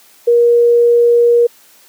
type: tone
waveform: sine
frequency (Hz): 474.4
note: A#4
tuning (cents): +30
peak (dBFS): -6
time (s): 0.27-1.47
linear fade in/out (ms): 10
effects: white hiss -46 dBFS RMS until 1.88 s + high-pass 200 Hz 12 dB/octave